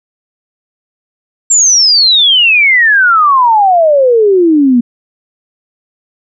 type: exponential sweep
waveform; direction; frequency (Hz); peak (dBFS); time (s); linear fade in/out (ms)
sine; down; 7490 to 233.1; -4; 1.5-4.81; 10
effects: none